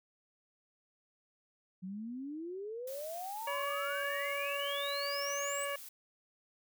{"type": "exponential sweep", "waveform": "sine", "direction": "up", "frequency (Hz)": [180, 8330], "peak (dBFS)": -39, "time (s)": [1.82, 5.66], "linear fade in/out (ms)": 20}
{"type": "noise", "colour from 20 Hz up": "blue", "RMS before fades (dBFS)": -49, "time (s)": [2.87, 5.89], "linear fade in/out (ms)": 5}
{"type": "harmonic tone", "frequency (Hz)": 566, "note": "C#5", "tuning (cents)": 36, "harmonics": [1, 2, 3, 4, 5], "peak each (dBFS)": [-38, -41, -43, -44, -45], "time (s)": [3.47, 5.76], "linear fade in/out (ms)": 5}
{"effects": []}